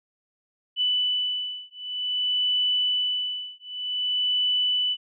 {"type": "beating tone pair", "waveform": "sine", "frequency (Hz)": [2984, 2984.53], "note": ["F#7", "F#7"], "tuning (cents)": [14, 14], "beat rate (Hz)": 0.53, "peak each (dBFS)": [-26, -26], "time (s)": [0.76, 4.97], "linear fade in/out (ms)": 50, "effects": []}